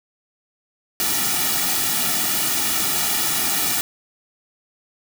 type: noise with comb filter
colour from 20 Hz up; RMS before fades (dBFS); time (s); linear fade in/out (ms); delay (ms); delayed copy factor
white; -21; 1-3.81; 0; 1.9; -0.8
effects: none